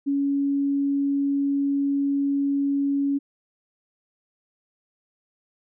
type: tone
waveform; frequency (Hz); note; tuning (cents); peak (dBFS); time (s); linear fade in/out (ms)
sine; 280; C#4; +18; -20; 0.06-3.19; 20
effects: none